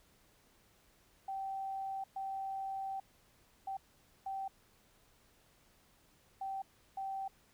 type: tone bursts at uneven times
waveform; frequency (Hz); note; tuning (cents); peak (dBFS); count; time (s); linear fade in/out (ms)
sine; 776; G5; -18; -37; 6; 1.28-2.04 / 2.16-3 / 3.67-3.77 / 4.26-4.48 / 6.41-6.62 / 6.97-7.28; 5
effects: pink hiss -68 dBFS RMS until 7.53 s